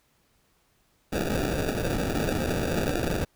white noise with sample-and-hold, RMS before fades -27 dBFS, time 1.12-3.25 s, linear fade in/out 10 ms, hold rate 1050 Hz, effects pink hiss -67 dBFS RMS until 3.35 s

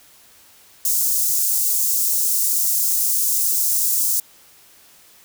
white high-pass noise, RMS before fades -19 dBFS, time 0.85-4.2 s, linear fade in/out 2 ms, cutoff 6100 Hz, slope 24 dB/octave, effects white hiss -50 dBFS RMS until 5.24 s

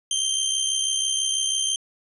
20% pulse tone with amplitude modulation, 3144 Hz, G7, 4 cents sharp, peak -14 dBFS, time 0.11-1.76 s, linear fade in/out 2 ms, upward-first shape sine, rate 66.1 Hz, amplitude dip 50%, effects resampled to 24000 Hz

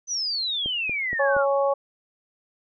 sine exponential sweep, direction down, 6130 to 1318.5 Hz, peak -24 dBFS, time 0.07-1.46 s, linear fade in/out 50 ms
click train, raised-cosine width 2 ms, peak -22 dBFS, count 4, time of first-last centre 0.66-1.366 s, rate 4.25 Hz
harmonic tone, 277.6 Hz, C#4, 3 cents sharp, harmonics 2 / 3 / 4, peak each -20 / -27 / -28 dBFS, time 1.19-1.74 s, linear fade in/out 10 ms
effects none

